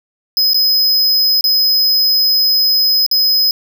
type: tone with dropouts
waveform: square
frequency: 5060 Hz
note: D#8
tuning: 28 cents sharp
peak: -10 dBFS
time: 0.37-3.51 s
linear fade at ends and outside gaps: 1 ms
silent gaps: 0.534-0.544 / 1.41-1.441 / 3.064-3.113 s
effects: none